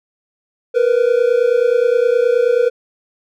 triangle tone pair together, 468.6 / 498.1 Hz, A#4 / B4, +9 / +15 cents, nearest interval minor second, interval 106 cents, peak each -12 dBFS, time 0.74-2.7 s, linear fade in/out 20 ms, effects none

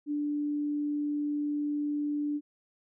sine tone, 293.7 Hz, D4, in tune, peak -28 dBFS, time 0.06-2.41 s, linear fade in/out 50 ms, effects none

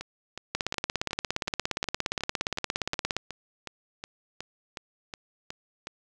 two click trains, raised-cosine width 0.2 ms, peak -10 / -19 dBFS, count 46 / 17, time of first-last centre 0.55-3.166 / 0.01-5.871 s, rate 17.2 / 2.73 Hz, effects none

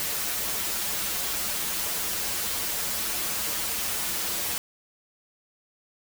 white noise with comb filter, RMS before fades -29 dBFS, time 0-4.58 s, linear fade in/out 0 ms, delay 7.7 ms, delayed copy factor -0.95, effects none

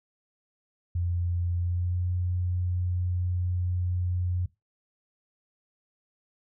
sine tone with pitch glide, 87.31 to 89.56 Hz, F2 to F2, 0 to +44 cents, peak -25 dBFS, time 0.95-4.46 s, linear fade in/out 5 ms, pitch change +44 cents, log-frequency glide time 1.56-2.03 s, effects noise-tail reverb RT60 0.2 s tail -19 dB re dry

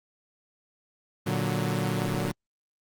sawtooth chord, Bb augmented, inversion none, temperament equal, 116.54 / 146.83 / 185 Hz, Bb2 / D3 / F#3, 0 / 0 / 0 cents, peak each -26 dBFS, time 1.26-2.32 s, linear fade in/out 10 ms, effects Opus 32 kbps

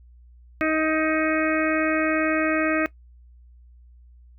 harmonic tone, 314.1 Hz, D#4, 16 cents sharp, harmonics 1 / 2 / 4 / 5 / 6 / 7 / 8, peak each -23 / -26 / -29 / -30 / -31 / -31 / -32 dBFS, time 0.61-2.86 s, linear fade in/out 0 ms, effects noise-tail reverb RT60 0.1 s tail -18 dB re dry + added 60 Hz sine -47 dBFS peak until 4.38 s

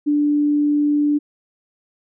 sine tone, 293.7 Hz, D4, in tune, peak -14 dBFS, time 0.06-1.19 s, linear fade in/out 20 ms, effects none

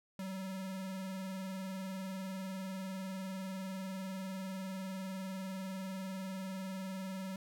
square tone with vibrato, 190 Hz, F#3, 46 cents sharp, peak -40 dBFS, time 0.19-7.36 s, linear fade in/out 2 ms, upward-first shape sine, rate 20 Hz, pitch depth 49 cents each way, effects none

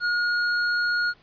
square tone, 1437 Hz, F6, 49 cents sharp, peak -22 dBFS, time 0-1.14 s, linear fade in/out 50 ms, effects pink hiss -57 dBFS RMS until 1.22 s + resampled to 11025 Hz

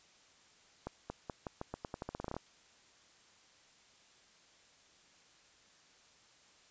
accelerating click train, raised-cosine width 1 ms, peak -25 dBFS, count 17, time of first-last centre 0.87-2.366 s, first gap 230 ms, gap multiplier 0.86, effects white hiss -64 dBFS RMS until 6.7 s + resampled to 16000 Hz

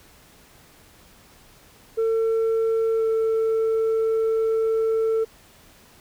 sine tone with pitch glide, 450 to 446.1 Hz, A4 to A4, +39 to +24 cents, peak -16 dBFS, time 1.97-5.25 s, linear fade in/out 20 ms, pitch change -15 cents, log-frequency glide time 2.93-3.05 s, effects tanh soft clip ceiling -18 dBFS + pink hiss -52 dBFS RMS until 6 s

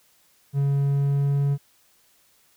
triangle tone with pitch glide, 140 to 141.14 Hz, C#3 to C#3, +18 to +32 cents, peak -17 dBFS, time 0.53-1.58 s, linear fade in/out 50 ms, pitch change +14 cents, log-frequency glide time 0.8-1.44 s, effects white hiss -61 dBFS RMS until 2.56 s

